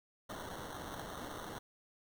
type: noise with sample-and-hold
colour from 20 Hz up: white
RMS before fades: -45 dBFS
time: 0.29-1.59 s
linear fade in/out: 10 ms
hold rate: 2450 Hz
effects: none